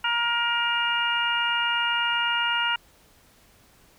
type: harmonic tone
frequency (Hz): 472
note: A#4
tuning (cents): +22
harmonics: 2 / 3 / 4 / 5 / 6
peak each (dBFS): -28 / -26 / -34 / -34 / -26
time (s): 0.04-2.76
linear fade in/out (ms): 5
effects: pink hiss -57 dBFS RMS until 3.98 s